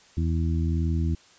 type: harmonic tone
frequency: 81.8 Hz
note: E2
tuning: 13 cents flat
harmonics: 1 / 2 / 3 / 4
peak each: -23 / -29 / -33 / -35 dBFS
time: 0.17-1.15 s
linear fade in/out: 5 ms
effects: white hiss -55 dBFS RMS until 1.38 s + resampled to 16000 Hz